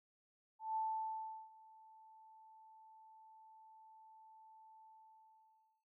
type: tone with ADSR envelope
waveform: sine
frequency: 880 Hz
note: A5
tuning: in tune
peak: -35 dBFS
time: 0.59-5.85 s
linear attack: 170 ms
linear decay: 730 ms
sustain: -24 dB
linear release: 1000 ms
effects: none